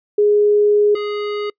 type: tone pair in turn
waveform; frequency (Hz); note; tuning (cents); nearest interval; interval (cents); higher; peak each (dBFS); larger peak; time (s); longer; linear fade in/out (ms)
sine / square; 415.3 / 415.3; G#4 / G#4; 0 / 0; unison; 0; neither; -10 / -21; first; 0.18-0.95 / 0.95-1.5; first; 5
effects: noise-tail reverb RT60 0.1 s tail -26 dB re dry + resampled to 11025 Hz